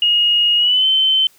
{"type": "tone with pitch glide", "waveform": "sine", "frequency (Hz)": [2871, 3077], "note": ["F7", "G7"], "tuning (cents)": [47, -33], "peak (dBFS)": -11, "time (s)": [0.02, 1.27], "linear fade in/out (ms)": 2, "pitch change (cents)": 120, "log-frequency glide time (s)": [0.57, 0.86], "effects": ["white hiss -52 dBFS RMS until 1.38 s"]}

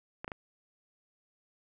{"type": "clicks", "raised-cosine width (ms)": 0.5, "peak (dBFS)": -23, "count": 3, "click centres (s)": [0.245, 0.279, 0.318], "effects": []}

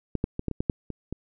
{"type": "clicks", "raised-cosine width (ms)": 3, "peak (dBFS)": [-13, -11, -16, -14, -18, -13, -9, -21, -19], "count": 9, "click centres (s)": [0.153, 0.241, 0.394, 0.483, 0.513, 0.605, 0.698, 0.903, 1.126], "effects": []}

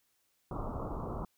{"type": "low-pass noise", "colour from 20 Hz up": "pink", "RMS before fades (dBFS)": -38, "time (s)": [0.51, 1.25], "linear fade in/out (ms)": 2, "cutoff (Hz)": 1300, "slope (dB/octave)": 96, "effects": ["white hiss -75 dBFS RMS until 1.37 s"]}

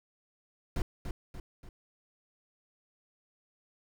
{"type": "noise with echo", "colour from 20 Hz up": "brown", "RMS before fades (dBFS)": -30, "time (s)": [0.76, 0.82], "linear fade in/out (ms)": 2, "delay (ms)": 290, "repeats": 3, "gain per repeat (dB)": -6, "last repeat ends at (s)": 1.69, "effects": []}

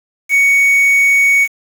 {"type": "tone with quantisation", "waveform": "triangle", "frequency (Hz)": 2232, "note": "C#7", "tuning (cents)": 11, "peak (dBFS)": -6, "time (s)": [0.29, 1.48], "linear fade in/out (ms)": 50, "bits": 5, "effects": []}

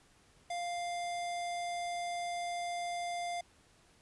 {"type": "tone", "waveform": "square", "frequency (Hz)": 698.5, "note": "F5", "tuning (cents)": 0, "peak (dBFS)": -36, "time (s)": [0.5, 3.41], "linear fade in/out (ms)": 5, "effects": ["pink hiss -65 dBFS RMS until 4.01 s", "resampled to 24000 Hz"]}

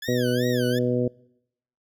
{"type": "tone with vibrato", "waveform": "20% pulse", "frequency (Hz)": 1679, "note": "G#6", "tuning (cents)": 18, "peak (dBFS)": -27, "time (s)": [0.02, 0.79], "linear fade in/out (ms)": 5, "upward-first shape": "sine", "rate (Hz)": 2.7, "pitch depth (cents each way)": 220}
{"type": "harmonic tone", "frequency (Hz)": 123.47, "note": "B2", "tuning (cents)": 0, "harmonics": [1, 2, 3, 4, 5], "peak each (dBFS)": [-27, -25, -27, -25, -33], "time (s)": [0.08, 1.08], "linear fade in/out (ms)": 5}
{"effects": ["noise-tail reverb RT60 0.8 s tail -25 dB re dry"]}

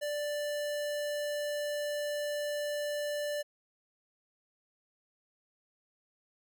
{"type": "tone", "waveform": "square", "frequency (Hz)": 588, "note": "D5", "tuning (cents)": 2, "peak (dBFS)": -33, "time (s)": [0.01, 3.43], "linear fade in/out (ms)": 20, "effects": []}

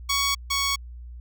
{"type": "tone pair in turn", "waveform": "10% pulse", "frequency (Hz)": [1118, 1113.4], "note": ["C#6", "C#6"], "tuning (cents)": [14, 7], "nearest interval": "unison", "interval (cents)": 7, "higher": "first", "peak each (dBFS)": [-13, -14], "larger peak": "first", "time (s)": [[0.09, 0.35], [0.5, 0.76]], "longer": "neither", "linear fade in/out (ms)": 10, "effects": ["added 60 Hz sine -37 dBFS peak until 1.2 s"]}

